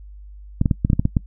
clicks, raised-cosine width 5 ms, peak -4 dBFS, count 9, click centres 0.614 / 0.658 / 0.712 / 0.849 / 0.901 / 0.932 / 0.995 / 1.054 / 1.168 s, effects noise-tail reverb RT60 0.1 s tail -22 dB re dry + added 50 Hz sine -37 dBFS peak until 1.26 s

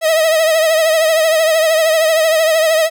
45% pulse tone with vibrato, 639 Hz, D#5, 46 cents sharp, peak -10 dBFS, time 0.01-2.9 s, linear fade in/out 50 ms, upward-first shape triangle, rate 13 Hz, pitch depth 68 cents each way, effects none

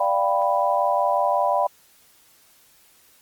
sine chord, G dominant seventh, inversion second, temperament equal, 587.3 / 698.5 / 784 / 987.8 Hz, D5 / F5 / G5 / B5, 0 / 0 / 0 / 0 cents, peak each -23 / -24 / -24 / -23 dBFS, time 0-1.67 s, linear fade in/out 5 ms, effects white hiss -56 dBFS RMS until 3.21 s + Opus 32 kbps

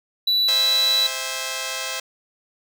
triangle tone, 3951 Hz, B7, in tune, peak -15 dBFS, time 0.27-1.07 s, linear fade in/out 5 ms
5% pulse chord, C augmented, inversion none, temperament just, 523.3 / 654.1 / 817.6 Hz, C5 / E5 / G#5, 0 / -14 / -27 cents, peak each -18 / -19 / -22 dBFS, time 0.48-2 s, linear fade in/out 5 ms
effects none

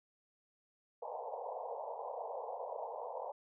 pink band-pass noise, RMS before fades -43 dBFS, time 1.02-3.32 s, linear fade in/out 5 ms, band 460 to 990 Hz, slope 96 dB/octave, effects none

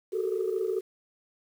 sine tone cluster, 374.4 / 388.1 / 433.1 / 457.5 Hz, F#4 / G4 / A4 / A#4, +20 / -17 / -27 / -32 cents, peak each -29 / -37 / -30 / -34 dBFS, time 0.12-0.81 s, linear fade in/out 20 ms, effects tanh soft clip ceiling -19 dBFS + 9-bit

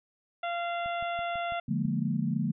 harmonic tone, 690 Hz, F5, 21 cents flat, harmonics 1 / 2 / 3 / 4 / 5, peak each -31 / -37 / -41 / -43 / -45 dBFS, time 0.43-1.6 s, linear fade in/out 5 ms
click train, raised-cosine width 5 ms, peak -36 dBFS, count 7, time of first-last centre 0.86-1.853 s, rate 6.04 Hz
sine chord, Bb dominant seventh, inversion first, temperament just, 145.68 / 174.81 / 209.8 / 233.1 Hz, D3 / F3 / Ab3 / Bb3, -14 / +2 / +18 / 0 cents, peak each -32 dBFS, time 1.68-2.52 s, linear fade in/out 10 ms
effects none

